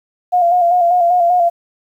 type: tone with vibrato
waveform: sine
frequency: 703 Hz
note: F5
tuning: 11 cents sharp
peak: -9 dBFS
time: 0.32-1.5 s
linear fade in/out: 20 ms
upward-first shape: square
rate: 5.1 Hz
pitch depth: 41 cents each way
effects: 8-bit